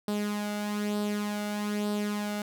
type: tone with flanger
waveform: sawtooth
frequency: 207.7 Hz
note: G#3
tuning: in tune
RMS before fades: -31 dBFS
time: 0.08-2.42 s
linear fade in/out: 2 ms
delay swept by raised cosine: 0.22 to 1.42 ms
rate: 1.1 Hz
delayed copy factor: +0.55
effects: none